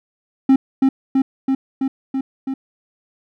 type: tone with echo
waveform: triangle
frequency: 267.1 Hz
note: C4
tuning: 36 cents sharp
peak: -6 dBFS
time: 0.49-0.56 s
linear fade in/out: 5 ms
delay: 330 ms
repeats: 6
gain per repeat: -2 dB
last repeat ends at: 2.54 s
effects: none